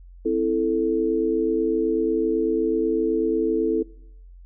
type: chord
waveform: sine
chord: A minor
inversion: first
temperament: equal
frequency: 261.6 / 329.6 / 440 Hz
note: C4 / E4 / A4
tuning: 0 / 0 / 0 cents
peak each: -27 / -23 / -22 dBFS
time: 0.25-3.83 s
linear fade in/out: 10 ms
effects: noise-tail reverb RT60 0.7 s tail -22 dB re dry + added 44 Hz sine -42 dBFS peak until 4.45 s